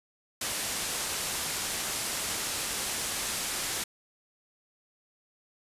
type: low-pass noise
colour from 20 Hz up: white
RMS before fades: -33 dBFS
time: 0.41-3.84 s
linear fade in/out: 5 ms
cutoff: 11000 Hz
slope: 24 dB/octave
effects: resampled to 32000 Hz